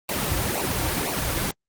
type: noise with flanger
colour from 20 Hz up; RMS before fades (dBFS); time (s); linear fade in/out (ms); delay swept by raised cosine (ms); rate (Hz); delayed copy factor
pink; -25; 0.09-1.51; 2; 0.58 to 4.88; 2; -1
effects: Opus 24 kbps